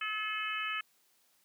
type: harmonic tone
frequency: 430 Hz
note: A4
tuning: 40 cents flat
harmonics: 3 / 4 / 5 / 6 / 7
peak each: -38 / -40 / -42 / -38 / -41 dBFS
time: 0.01-0.81 s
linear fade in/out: 5 ms
effects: white hiss -70 dBFS RMS until 1.44 s + high-pass 150 Hz 12 dB/octave